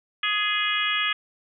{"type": "harmonic tone with a mistuned harmonic", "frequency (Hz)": 415.3, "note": "G#4", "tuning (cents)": 0, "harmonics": [3, 4, 5, 6, 7, 8], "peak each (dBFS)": [-29, -29, -29, -29, -29, -29], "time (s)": [0.23, 1.13], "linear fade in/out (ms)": 5, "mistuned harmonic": 4, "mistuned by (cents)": 26, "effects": []}